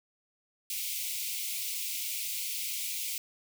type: high-pass noise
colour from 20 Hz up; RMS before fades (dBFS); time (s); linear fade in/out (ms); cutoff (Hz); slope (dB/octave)
white; -35; 0.7-3.18; 2; 2100; 96
effects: none